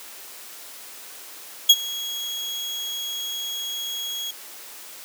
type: tone with ADSR envelope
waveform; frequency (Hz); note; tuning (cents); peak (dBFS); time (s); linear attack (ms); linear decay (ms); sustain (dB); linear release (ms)
35% pulse; 3310; G#7; -6; -5; 1.69-4.31; 9; 47; -21; 6
effects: white hiss -41 dBFS RMS until 5.04 s + high-pass 300 Hz 12 dB/octave